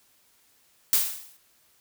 blue noise with exponential decay, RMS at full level -18 dBFS, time 0.93-1.37 s, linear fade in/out 1 ms, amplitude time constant 95 ms, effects white hiss -63 dBFS RMS until 1.8 s

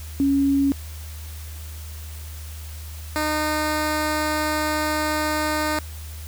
sine / 10% pulse tone pair in turn, 277.2 / 305.7 Hz, C#4 / D#4, 0 / -30 cents, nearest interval major second, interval 170 cents, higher second, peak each -16 / -13 dBFS, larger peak second, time 0.2-0.72 / 3.16-5.79 s, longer second, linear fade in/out 0 ms, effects added 77 Hz sine -33 dBFS peak until 6.27 s + white hiss -43 dBFS RMS until 6.27 s

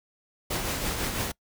pink noise with tremolo, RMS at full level -28 dBFS, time 0.5-1.32 s, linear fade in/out 10 ms, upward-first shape triangle, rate 6 Hz, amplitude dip 45%, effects noise-tail reverb RT60 0.1 s tail -24 dB re dry

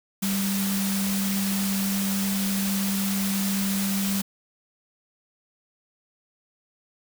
sine tone in noise, 196 Hz, G3, in tune, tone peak -24 dBFS, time 0.22-4.22 s, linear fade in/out 10 ms, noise white, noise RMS -30 dBFS, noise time 0.22-4.22 s, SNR +3 dB, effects none

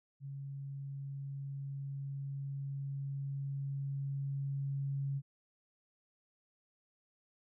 sine tone with level ramp, 138.5 Hz, C#3, 1 cent flat, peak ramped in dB -41 to -33 dBFS, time 0.2-5.22 s, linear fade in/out 50 ms, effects none

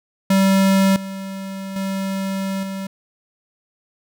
square tone with level steps, 193.4 Hz, G3, 23 cents flat, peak -13 / -28 / -22 / -26 dBFS, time 0.3-2.87 s, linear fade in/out 5 ms, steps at 0.96 / 1.76 / 2.63 s, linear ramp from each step 2 ms, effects none

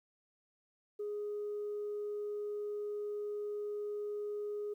sine tone, 415.3 Hz, G#4, in tune, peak -35 dBFS, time 0.99-4.74 s, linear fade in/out 10 ms, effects tanh soft clip ceiling -33 dBFS + 12-bit

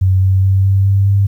sine tone with pitch steps, 94.1 / 95.14 / 96.19 / 97.25 / 98.32 / 99.41 Hz, F#2 / F#2 / G2 / G2 / G2 / G2, +30 / +49 / -32 / -13 / +6 / +25 cents, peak -8 dBFS, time 0.01-1.27 s, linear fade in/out 10 ms, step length 210 ms, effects 8-bit

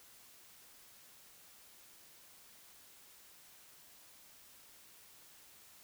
silence, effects white hiss -60 dBFS RMS until 5.83 s

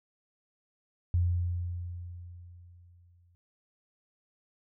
sine tone with exponential decay, 87.6 Hz, F2, 6 cents sharp, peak -22 dBFS, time 1.14-3.35 s, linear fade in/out 0 ms, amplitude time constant 480 ms, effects none

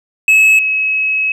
triangle / sine tone pair in turn, 2582 / 2567 Hz, E7 / E7, -37 / -47 cents, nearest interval unison, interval 10 cents, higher first, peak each -4 / -12 dBFS, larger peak first, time 0.28-0.59 / 0.59-1.32 s, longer second, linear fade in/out 2 ms, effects none

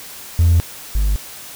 triangle tone pair in turn, 84.2 / 50.38 Hz, E2 / G1, +37 / +48 cents, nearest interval major sixth, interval 889 cents, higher first, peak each -6 / -11 dBFS, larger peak first, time 0.39-0.6 / 0.95-1.16 s, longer neither, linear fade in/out 0 ms, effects tanh soft clip ceiling -5 dBFS + white hiss -35 dBFS RMS until 1.55 s

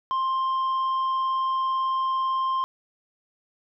triangle tone with tanh clipping, 1053 Hz, C6, 11 cents sharp, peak -23 dBFS, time 0.11-2.64 s, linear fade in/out 0 ms, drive 8 dB, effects none

